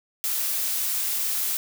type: noise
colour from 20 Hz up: blue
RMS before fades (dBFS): -26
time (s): 0.24-1.57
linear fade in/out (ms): 0
effects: none